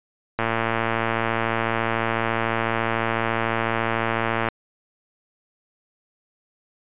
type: click train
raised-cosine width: 0.5 ms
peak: -7 dBFS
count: 468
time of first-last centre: 0.39-4.486 s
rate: 114 Hz
effects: resampled to 8000 Hz